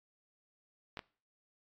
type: clicks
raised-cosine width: 0.3 ms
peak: -25 dBFS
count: 2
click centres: 0.972 / 0.992 s
effects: noise-tail reverb RT60 0.4 s tail -21 dB re dry + AAC 64 kbps